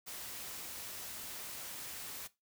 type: noise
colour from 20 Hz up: white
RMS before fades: -45 dBFS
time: 0.06-2.28 s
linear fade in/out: 20 ms
effects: noise-tail reverb RT60 0.2 s tail -17 dB re dry